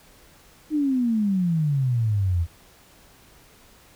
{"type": "exponential sweep", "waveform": "sine", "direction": "down", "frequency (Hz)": [312.9, 81], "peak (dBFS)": -19, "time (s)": [0.7, 2.47], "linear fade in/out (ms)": 50, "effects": ["pink hiss -53 dBFS RMS until 3.95 s"]}